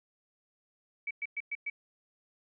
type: tone bursts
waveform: sine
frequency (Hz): 2281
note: C#7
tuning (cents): +49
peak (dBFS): -32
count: 5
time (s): 1.07-1.7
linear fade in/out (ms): 5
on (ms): 38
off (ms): 110
effects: none